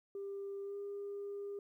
sine tone with pitch glide, 396.9 to 403.1 Hz, G4 to G4, +22 to +48 cents, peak -39 dBFS, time 0.15-1.59 s, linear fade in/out 2 ms, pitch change +26 cents, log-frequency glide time 0.63-0.76 s, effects tanh soft clip ceiling -37 dBFS + 13-bit

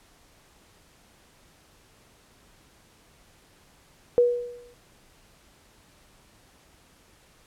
sine tone with exponential decay, 484.2 Hz, B4, 34 cents flat, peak -13 dBFS, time 4.18-4.74 s, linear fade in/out 0 ms, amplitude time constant 120 ms, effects pink hiss -58 dBFS RMS until 7.46 s + low-pass 12000 Hz 12 dB/octave

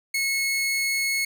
sawtooth tone, 2185 Hz, C#7, 26 cents flat, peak -19 dBFS, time 0.14-1.25 s, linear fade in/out 5 ms, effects none

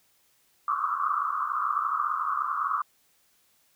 white band-pass noise, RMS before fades -28 dBFS, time 0.68-2.82 s, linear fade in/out 2 ms, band 1100 to 1300 Hz, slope 96 dB/octave, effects white hiss -66 dBFS RMS until 3.75 s

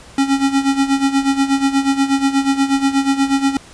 square tone with tremolo, 273.7 Hz, C#4, 22 cents flat, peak -11 dBFS, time 0.18-3.57 s, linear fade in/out 2 ms, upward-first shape sine, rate 8.3 Hz, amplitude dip 75%, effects pink hiss -41 dBFS RMS until 3.73 s + resampled to 22050 Hz

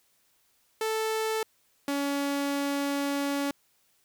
sawtooth tone pair in turn, 440 / 282 Hz, A4 / C#4, 0 / +30 cents, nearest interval minor sixth, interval 770 cents, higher first, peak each -23 dBFS, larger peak neither, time 0.81-1.43 / 1.88-3.51 s, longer second, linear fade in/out 2 ms, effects white hiss -68 dBFS RMS until 4.04 s

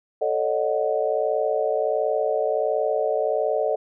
sine chord, D# half-diminished seventh, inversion second, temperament equal with one note detuned, 440 / 554.4 / 615.8 / 740 Hz, A4 / C#5 / D#5 / F#5, 0 / 0 / -18 / 0 cents, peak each -25 / -26 / -24 / -29 dBFS, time 0.21-3.76 s, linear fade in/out 10 ms, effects none

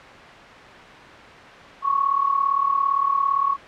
sine tone with amplitude modulation, 1108.7 Hz, C#6, in tune, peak -14 dBFS, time 1.82-3.57 s, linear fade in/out 50 ms, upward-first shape sine, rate 37.6 Hz, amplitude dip 75%, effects white hiss -40 dBFS RMS until 3.67 s + low-pass 2000 Hz 12 dB/octave

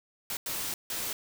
white noise bursts at uneven times, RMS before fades -34 dBFS, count 3, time 0.3-0.37 / 0.46-0.74 / 0.9-1.13 s, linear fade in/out 2 ms, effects none

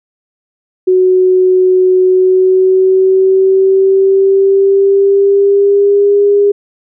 sine tone with pitch glide, 370 to 405.8 Hz, F#4 to G#4, 0 to -40 cents, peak -5 dBFS, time 0.87-6.52 s, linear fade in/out 10 ms, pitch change +160 cents, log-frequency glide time 2.02-6.21 s, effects none

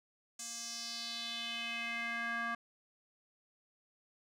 square tone with band-pass filter sweep, 233.1 Hz, A#3, in tune, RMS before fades -40 dBFS, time 0.39-2.55 s, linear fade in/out 5 ms, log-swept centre 7200 to 1400 Hz, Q 3.3, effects none

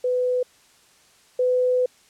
sine tone pair in turn, 500 / 502.2 Hz, B4 / B4, +21 / +29 cents, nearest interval unison, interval 8 cents, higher second, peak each -19 / -17 dBFS, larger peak second, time 0.04-0.43 / 1.39-1.86 s, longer second, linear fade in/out 5 ms, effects white hiss -56 dBFS RMS until 2.09 s + low-pass 9000 Hz 12 dB/octave

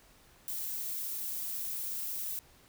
violet noise, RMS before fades -37 dBFS, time 0.48-2.39 s, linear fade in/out 0 ms, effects pink hiss -61 dBFS RMS until 2.68 s

